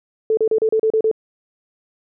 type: tone bursts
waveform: sine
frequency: 440 Hz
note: A4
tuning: in tune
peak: -13 dBFS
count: 8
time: 0.3-1.114 s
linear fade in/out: 2 ms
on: 72 ms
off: 34 ms
effects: none